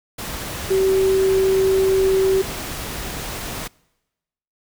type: tone in noise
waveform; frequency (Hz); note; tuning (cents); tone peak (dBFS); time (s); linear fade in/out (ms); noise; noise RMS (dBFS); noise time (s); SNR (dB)
sine; 382.7; G4; -42; -14; 0.7-2.42; 10; pink; -29; 0.18-3.68; +12
effects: noise-tail reverb RT60 1.0 s tail -25 dB re dry